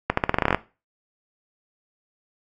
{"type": "accelerating click train", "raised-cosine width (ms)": 0.5, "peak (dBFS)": -3, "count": 12, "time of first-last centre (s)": [0.1, 0.546], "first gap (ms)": 74, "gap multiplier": 0.87, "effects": ["noise-tail reverb RT60 0.3 s tail -17 dB re dry", "AAC 64 kbps"]}